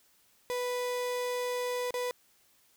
35% pulse tone with dropouts, 493.9 Hz, B4, in tune, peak -29 dBFS, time 0.5-2.11 s, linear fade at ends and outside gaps 0 ms, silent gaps 1.907-1.941 s, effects white hiss -66 dBFS RMS until 2.76 s

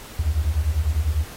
sine beating tone pair, 70.5 / 80.5 Hz, C#2 / E2, +30 / -41 cents, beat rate 10 Hz, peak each -22 / -21 dBFS, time 0.19-1.25 s, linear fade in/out 5 ms, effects pink hiss -41 dBFS RMS until 1.36 s + AAC 48 kbps

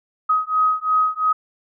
sine beating tone pair, 1260 / 1262.9 Hz, D#6 / D#6, +21 / +25 cents, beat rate 2.9 Hz, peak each -19 dBFS, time 0.29-1.33 s, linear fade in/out 10 ms, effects none

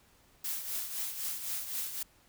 blue noise with tremolo, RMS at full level -34 dBFS, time 0.44-2.03 s, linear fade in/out 5 ms, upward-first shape triangle, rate 3.9 Hz, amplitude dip 65%, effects pink hiss -64 dBFS RMS until 2.28 s

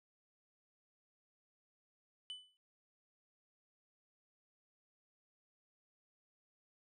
triangle tone with exponential decay, 3000 Hz, F#7, 23 cents sharp, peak -39 dBFS, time 2.3-2.57 s, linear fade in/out 0 ms, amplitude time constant 58 ms, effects resampled to 24000 Hz

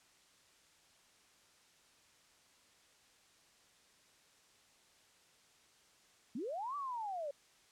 sine linear two-way sweep, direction up then down, 199.1 to 1174.7 to 548 Hz, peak -38 dBFS, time 6.35-7.31 s, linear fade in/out 5 ms, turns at 6.76 s, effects white hiss -67 dBFS RMS until 7.71 s + low-pass 8000 Hz 12 dB/octave

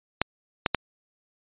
clicks, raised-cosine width 0.3 ms, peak -5 dBFS, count 3, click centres 0.216 / 0.662 / 0.747 s, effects resampled to 8000 Hz

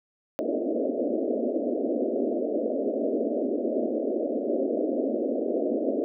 pink band-pass noise, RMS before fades -27 dBFS, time 0.39-6.04 s, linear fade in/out 0 ms, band 230 to 650 Hz, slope 96 dB/octave, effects none

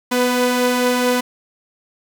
sawtooth tone pair together, 246.9 / 498.4 Hz, B3 / B4, 0 / +16 cents, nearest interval octave, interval 1216 cents, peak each -14 dBFS, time 0.11-1.21 s, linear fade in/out 10 ms, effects 8-bit

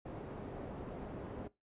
white low-pass noise, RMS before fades -45 dBFS, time 0.05-1.48 s, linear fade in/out 10 ms, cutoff 480 Hz, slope 12 dB/octave, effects noise-tail reverb RT60 0.2 s tail -19 dB re dry + resampled to 8000 Hz

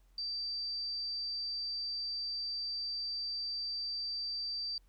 sine tone, 4663 Hz, D8, 13 cents flat, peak -35 dBFS, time 0.18-4.78 s, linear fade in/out 2 ms, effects added 44 Hz sine -61 dBFS peak until 4.88 s + pink hiss -75 dBFS RMS until 4.88 s

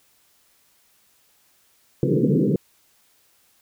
pink band-pass noise, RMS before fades -19 dBFS, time 2.03-2.56 s, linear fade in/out 2 ms, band 130 to 490 Hz, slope 96 dB/octave, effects white hiss -61 dBFS RMS until 3.61 s

